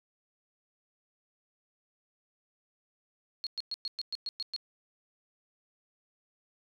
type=tone bursts; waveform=sine; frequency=4302 Hz; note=C8; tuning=47 cents sharp; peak=-32 dBFS; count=9; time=3.44-4.563 s; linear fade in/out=0 ms; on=27 ms; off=110 ms; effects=12-bit